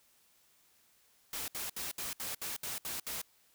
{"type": "noise bursts", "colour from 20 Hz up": "white", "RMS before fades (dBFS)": -39, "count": 9, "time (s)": [1.33, 3.216], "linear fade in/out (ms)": 2, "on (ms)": 150, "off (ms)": 67, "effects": ["white hiss -68 dBFS RMS until 3.54 s"]}